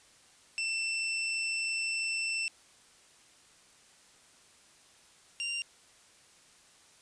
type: tone pair in turn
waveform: sawtooth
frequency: 2677 / 2779 Hz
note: E7 / F7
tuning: +26 / -9 cents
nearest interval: minor second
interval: 65 cents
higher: second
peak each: -27 / -29 dBFS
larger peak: first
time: 0.58-2.48 / 5.4-5.62 s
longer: first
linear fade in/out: 0 ms
effects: white hiss -60 dBFS RMS until 7.01 s + resampled to 22050 Hz